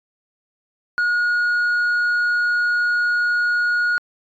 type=tone with tanh clipping; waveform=sine; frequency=1444 Hz; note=F#6; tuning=43 cents flat; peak=-17 dBFS; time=0.98-3.98 s; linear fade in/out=0 ms; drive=3 dB; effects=AAC 64 kbps